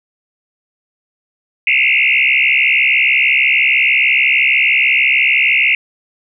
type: tone with frequency modulation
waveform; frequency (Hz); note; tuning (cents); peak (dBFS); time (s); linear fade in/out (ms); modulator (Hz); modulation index
sine; 2433; D#7; -39; -9; 1.67-5.75; 2; 66.3; 5.4
effects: none

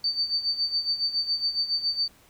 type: tone with tremolo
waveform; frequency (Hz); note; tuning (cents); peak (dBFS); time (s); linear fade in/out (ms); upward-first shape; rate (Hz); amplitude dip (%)
sine; 4579; D8; -45; -21; 0.04-2.08; 2; sine; 7.2; 75
effects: pink hiss -57 dBFS RMS until 2.29 s

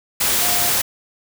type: tone in noise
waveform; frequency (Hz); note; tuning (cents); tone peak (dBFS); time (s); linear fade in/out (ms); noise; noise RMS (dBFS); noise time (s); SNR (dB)
sine; 708; F5; +23; -28; 0.41-0.7; 10; white; -18; 0.2-0.82; -13
effects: none

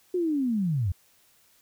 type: linear sweep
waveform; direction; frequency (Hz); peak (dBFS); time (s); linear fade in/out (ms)
sine; down; 370 to 81.3; -23; 0.14-0.92; 5
effects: white hiss -62 dBFS RMS until 1.61 s

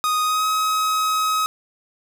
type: tone with pitch glide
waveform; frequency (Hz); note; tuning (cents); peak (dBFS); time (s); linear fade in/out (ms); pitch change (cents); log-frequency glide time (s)
45% pulse; 1244 to 1270.9; D#6 to D#6; -1 to +36; -18; 0.04-1.46; 0; +37; 0.23-0.46
effects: none

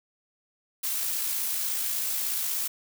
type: noise with amplitude modulation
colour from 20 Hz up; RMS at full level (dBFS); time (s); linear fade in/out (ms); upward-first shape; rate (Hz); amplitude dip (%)
blue; -28; 0.83-2.68; 10; sine; 56.5; 25
effects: none

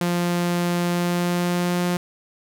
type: tone with pitch glide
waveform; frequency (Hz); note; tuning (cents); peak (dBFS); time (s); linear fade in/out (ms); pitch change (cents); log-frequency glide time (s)
sawtooth; 174.61 to 176.95; F3 to F3; 0 to +23; -16; 0.01-1.97; 2; +23; 0.88-1.84
effects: none

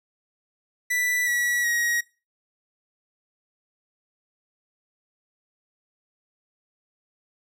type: tone with pitch steps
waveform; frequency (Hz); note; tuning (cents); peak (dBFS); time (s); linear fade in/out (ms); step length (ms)
45% pulse; 1975.5 / 1934.8 / 1895; B6 / B6 / A#6; 0 / -36 / +28; -22; 0.9-2.01; 10; 370
effects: noise-tail reverb RT60 0.3 s tail -20 dB re dry

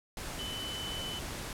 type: tone in noise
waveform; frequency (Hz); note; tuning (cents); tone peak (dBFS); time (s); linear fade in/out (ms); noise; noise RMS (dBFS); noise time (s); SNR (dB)
sine; 3014; F#7; +31; -38; 0.39-1.19; 2; pink; -40; 0.17-1.53; -1
effects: low-pass 12000 Hz 12 dB/octave

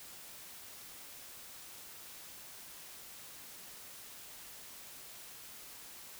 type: silence
effects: white hiss -51 dBFS RMS until 6.19 s

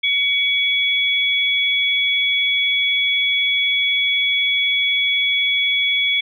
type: tone pair together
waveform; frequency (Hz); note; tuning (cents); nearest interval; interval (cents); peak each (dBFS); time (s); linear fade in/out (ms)
sine; 2256 / 3380; C#7 / G#7; +30 / +30; perfect fifth; 700; -18; 0.03-6.21; 10
effects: none

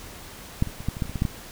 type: clicks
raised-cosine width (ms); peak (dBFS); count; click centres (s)
5; -8 / -20 / -25 / -12 / -23 / -12 / -24 / -23 / -16 / -9 / -12; 11; 0.624 / 0.673 / 0.805 / 0.886 / 0.969 / 1.022 / 1.055 / 1.096 / 1.157 / 1.221 / 1.252
effects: pink hiss -42 dBFS RMS until 1.51 s

